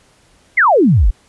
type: exponential sweep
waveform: sine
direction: down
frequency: 2228 to 36.71 Hz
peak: -7 dBFS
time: 0.57-1.11 s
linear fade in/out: 10 ms
effects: pink hiss -52 dBFS RMS until 1.28 s + resampled to 24000 Hz